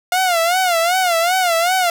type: tone with vibrato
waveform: sawtooth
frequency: 705 Hz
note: F5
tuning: 16 cents sharp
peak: -10 dBFS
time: 0.12-1.9 s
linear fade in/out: 2 ms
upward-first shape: sine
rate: 2.6 Hz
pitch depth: 120 cents each way
effects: none